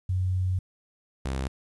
sine / sawtooth tone pair in turn, 92.4 / 66.35 Hz, F#2 / C2, -2 / +25 cents, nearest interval tritone, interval 573 cents, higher first, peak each -23 / -24 dBFS, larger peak first, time 0.09-0.59 / 1.25-1.48 s, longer first, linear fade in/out 5 ms, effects resampled to 24000 Hz + 10-bit

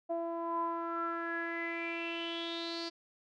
sawtooth tone with low-pass filter sweep, 335.6 Hz, E4, 31 cents sharp, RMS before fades -37 dBFS, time 0.09-2.9 s, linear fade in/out 20 ms, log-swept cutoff 720 to 4700 Hz, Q 8.7, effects none

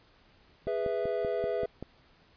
click train, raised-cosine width 2 ms, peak -24 dBFS, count 7, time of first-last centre 0.67-1.826 s, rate 5.19 Hz
triangle chord, E major, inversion first, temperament just, 412 / 494.4 / 659.3 Hz, G#4 / B4 / E5, -14 / +2 / 0 cents, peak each -31 dBFS, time 0.67-1.66 s, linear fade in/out 5 ms
effects pink hiss -62 dBFS RMS until 2.36 s + resampled to 11025 Hz

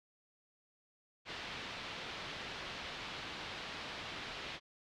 white low-pass noise, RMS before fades -45 dBFS, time 1.25-4.6 s, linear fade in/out 50 ms, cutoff 3900 Hz, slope 24 dB/octave, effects none

